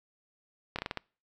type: slowing click train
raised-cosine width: 0.3 ms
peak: -17 dBFS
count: 6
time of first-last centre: 0.76-0.973 s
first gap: 27 ms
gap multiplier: 1.23
effects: noise-tail reverb RT60 0.4 s tail -26 dB re dry